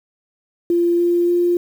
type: tone with pitch steps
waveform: sine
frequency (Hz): 344.7 / 347.3 / 349.9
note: F4 / F4 / F4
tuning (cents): -23 / -10 / +3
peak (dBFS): -13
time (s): 0.7-1.57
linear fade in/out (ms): 2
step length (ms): 290
effects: 7-bit